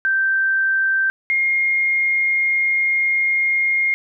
sine tone pair in turn, 1562 / 2134 Hz, G6 / C7, -7 / +34 cents, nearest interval perfect fourth, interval 541 cents, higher second, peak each -15 dBFS, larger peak neither, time 0.05-1.1 / 1.3-3.94 s, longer second, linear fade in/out 0 ms, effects none

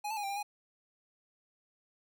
square tone with pitch steps, 833 / 880 / 824 / 789 / 801 / 826 Hz, G#5 / A5 / G#5 / G5 / G5 / G#5, +5 / 0 / -14 / +11 / +37 / -10 cents, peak -35 dBFS, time 0.04-0.43 s, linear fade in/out 10 ms, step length 65 ms, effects none

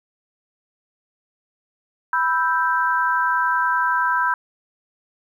sine chord, E minor, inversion second, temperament equal, 987.8 / 1318.5 / 1568 Hz, B5 / E6 / G6, 0 / 0 / 0 cents, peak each -20 / -24 / -21 dBFS, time 2.13-4.34 s, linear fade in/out 2 ms, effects 9-bit

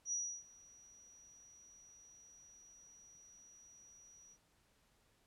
sine tone with ADSR envelope, 5810 Hz, F#8, 32 cents flat, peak -35 dBFS, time 0.05-4.38 s, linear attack 72 ms, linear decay 310 ms, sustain -24 dB, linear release 59 ms, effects pink hiss -74 dBFS RMS until 5.26 s + low-pass 12000 Hz 12 dB/octave

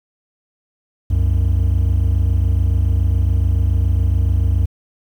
triangle tone pair together, 65.41 / 92.5 Hz, C2 / F#2, 0 / 0 cents, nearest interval tritone, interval 600 cents, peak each -13 dBFS, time 1.1-4.66 s, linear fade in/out 10 ms, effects tanh soft clip ceiling -5 dBFS + 8-bit

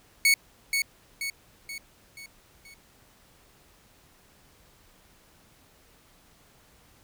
sawtooth tone with echo, 2218 Hz, C#7, in tune, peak -14 dBFS, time 0.25-0.34 s, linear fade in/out 2 ms, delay 480 ms, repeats 5, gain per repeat -6 dB, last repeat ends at 2.74 s, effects pink hiss -59 dBFS RMS until 7.03 s

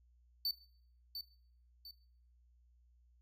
square tone with echo, 4536 Hz, C#8, 39 cents sharp, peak -34 dBFS, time 0.45-0.51 s, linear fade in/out 2 ms, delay 700 ms, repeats 2, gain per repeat -8 dB, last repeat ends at 1.91 s, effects noise-tail reverb RT60 0.6 s tail -19 dB re dry + added 60 Hz sine -65 dBFS peak until 3.21 s

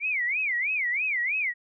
sine tone with vibrato, 2210 Hz, C#7, 6 cents flat, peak -24 dBFS, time 0-1.54 s, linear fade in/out 50 ms, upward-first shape sine, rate 3.1 Hz, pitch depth 260 cents each way, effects none

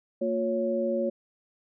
sine tone cluster, 229.6 / 357.2 / 556 Hz, A#3 / F4 / C#5, -26 / +39 / +5 cents, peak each -30 / -31 / -27 dBFS, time 0.21-1.1 s, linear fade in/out 10 ms, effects none

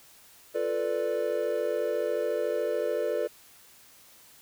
triangle chord, B half-diminished seventh, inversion second, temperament equal, 349.2 / 440 / 493.9 / 587.3 Hz, F4 / A4 / B4 / D5, 0 / 0 / 0 / 0 cents, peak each -34 / -29 / -29 / -29 dBFS, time 0.54-3.28 s, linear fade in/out 20 ms, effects white hiss -55 dBFS RMS until 4.41 s

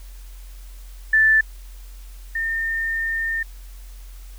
sine tone pair in turn, 1760 / 1815.8 Hz, A6 / A#6, 0 / -46 cents, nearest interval minor second, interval 54 cents, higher second, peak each -12 / -21 dBFS, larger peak first, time 1.13-1.41 / 2.35-3.43 s, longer second, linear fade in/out 5 ms, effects added 44 Hz sine -36 dBFS peak until 4.38 s + white hiss -51 dBFS RMS until 4.38 s

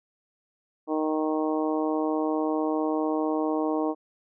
harmonic tone, 155.5 Hz, D#3, 1 cent flat, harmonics 2 / 3 / 4 / 5 / 6 / 7, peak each -26 / -30 / -32 / -34 / -36 / -37 dBFS, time 0.87-3.95 s, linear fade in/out 50 ms, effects none

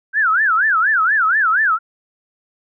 sine tone with vibrato, 1504 Hz, F#6, 28 cents sharp, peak -12 dBFS, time 0.13-1.79 s, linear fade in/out 50 ms, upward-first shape sine, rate 4.2 Hz, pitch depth 290 cents each way, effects none

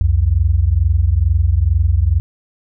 sine tone pair together, 65.41 / 87.64 Hz, C2 / F2, 0 / +7 cents, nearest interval perfect fourth, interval 507 cents, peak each -14 / -13 dBFS, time 0.01-2.2 s, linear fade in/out 0 ms, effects none

